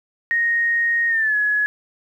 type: tone with pitch glide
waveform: sine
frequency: 1864.7 to 1690.3 Hz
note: A#6 to G#6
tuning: 0 to +30 cents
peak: -16 dBFS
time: 0.31-1.66 s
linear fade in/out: 0 ms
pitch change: -170 cents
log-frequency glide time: 1.08-1.36 s
effects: 9-bit